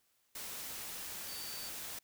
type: tone in noise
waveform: sine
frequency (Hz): 4583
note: D8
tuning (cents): -43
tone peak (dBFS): -47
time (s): 1.28-1.69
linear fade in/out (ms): 5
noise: white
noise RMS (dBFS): -44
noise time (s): 0.35-1.99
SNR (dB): -6
effects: white hiss -75 dBFS RMS until 2.03 s